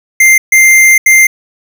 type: tone bursts at uneven times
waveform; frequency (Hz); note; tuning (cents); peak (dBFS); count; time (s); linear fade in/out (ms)
square; 2095; C7; +2; -3; 3; 0.2-0.38 / 0.52-0.98 / 1.06-1.27; 5
effects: none